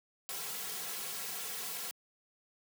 white noise with comb filter, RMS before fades -40 dBFS, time 0.29-1.91 s, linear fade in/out 0 ms, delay 3.3 ms, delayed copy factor -0.9, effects high-pass 200 Hz 12 dB/octave

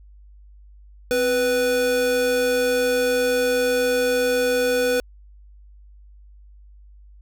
square tone pair together, 259.8 / 493.9 Hz, C4 / B4, -12 / 0 cents, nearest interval major seventh, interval 1112 cents, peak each -29 / -19 dBFS, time 1.11-5 s, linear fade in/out 0 ms, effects added 50 Hz sine -44 dBFS peak until 7.21 s

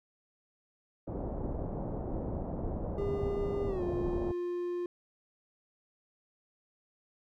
pink low-pass noise, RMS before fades -36 dBFS, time 1.07-4.32 s, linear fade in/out 10 ms, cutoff 740 Hz, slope 24 dB/octave
clicks, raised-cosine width 3 ms, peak -30 dBFS, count 3, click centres 1.661 / 2.675 / 3.226 s
triangle tone with pitch glide, 402.3 to 352.3 Hz, G4 to F4, +45 to +15 cents, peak -30 dBFS, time 2.98-4.86 s, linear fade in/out 2 ms, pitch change -230 cents, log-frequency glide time 3.67-3.83 s
effects none

